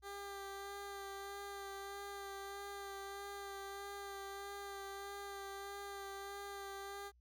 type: tone with vibrato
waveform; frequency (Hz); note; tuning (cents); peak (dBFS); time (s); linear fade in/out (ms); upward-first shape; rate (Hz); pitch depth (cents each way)
15% pulse; 397.4; G4; +24; -39; 0.02-7.12; 50; sine; 1.6; 17
effects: added 60 Hz sine -66 dBFS peak until 7.2 s